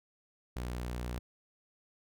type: tone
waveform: sawtooth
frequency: 60.7 Hz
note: B1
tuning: 29 cents flat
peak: -32 dBFS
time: 0.56-1.19 s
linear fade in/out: 5 ms
effects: none